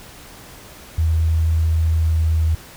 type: tone with pitch glide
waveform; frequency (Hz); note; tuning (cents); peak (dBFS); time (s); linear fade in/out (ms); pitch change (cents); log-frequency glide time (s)
sine; 80.8 to 80.06; E2 to D#2; -34 to +50; -14; 0.98-2.55; 5; -16; 1.91-2.41
effects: pink hiss -41 dBFS RMS until 2.76 s